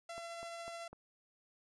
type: tone with tremolo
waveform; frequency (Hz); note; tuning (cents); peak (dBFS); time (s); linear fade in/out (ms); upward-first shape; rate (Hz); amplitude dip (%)
sawtooth; 677; E5; +46; -39; 0.09-0.88; 5; triangle; 14; 25
type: click train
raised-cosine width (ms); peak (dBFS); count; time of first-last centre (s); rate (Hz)
1; -37; 4; 0.18-0.93; 4
effects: resampled to 22050 Hz